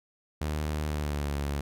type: tone with pitch glide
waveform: sawtooth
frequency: 76 to 71.32 Hz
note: D#2 to C#2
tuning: -40 to +50 cents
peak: -25 dBFS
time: 0.41-1.61 s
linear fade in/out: 5 ms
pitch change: -110 cents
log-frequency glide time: 0.84-1.34 s
effects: none